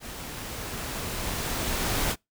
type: noise with level ramp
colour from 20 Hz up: pink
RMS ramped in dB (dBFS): -39 to -26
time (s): 0-2.16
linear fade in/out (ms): 50
effects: noise-tail reverb RT60 0.2 s tail -26 dB re dry